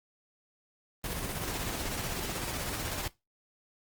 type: noise with tremolo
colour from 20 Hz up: pink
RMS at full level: -34 dBFS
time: 1.04-3.08 s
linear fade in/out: 2 ms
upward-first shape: square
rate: 16 Hz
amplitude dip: 30%
effects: noise-tail reverb RT60 0.2 s tail -19 dB re dry + Opus 24 kbps